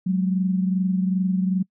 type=tone pair together; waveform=sine; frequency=185.16 / 207.7 Hz; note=F#3 / G#3; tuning=+2 / 0 cents; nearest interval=major second; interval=198 cents; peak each=-19 / -28 dBFS; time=0.06-1.63 s; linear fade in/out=10 ms; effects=noise-tail reverb RT60 0.1 s tail -26 dB re dry